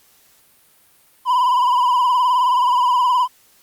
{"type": "tone with vibrato", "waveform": "triangle", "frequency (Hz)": 994, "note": "B5", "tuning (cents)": 11, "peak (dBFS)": -11, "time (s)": [1.25, 3.28], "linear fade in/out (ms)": 50, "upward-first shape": "triangle", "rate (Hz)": 19, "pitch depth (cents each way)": 82, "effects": ["white hiss -54 dBFS RMS until 3.62 s", "Opus 48 kbps"]}